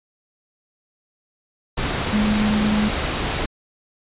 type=tone in noise; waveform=sine; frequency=211.5 Hz; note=G#3; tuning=32 cents sharp; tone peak=-17 dBFS; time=2.12-2.89 s; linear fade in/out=10 ms; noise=pink; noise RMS=-23 dBFS; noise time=1.77-3.46 s; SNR=+3 dB; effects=resampled to 8000 Hz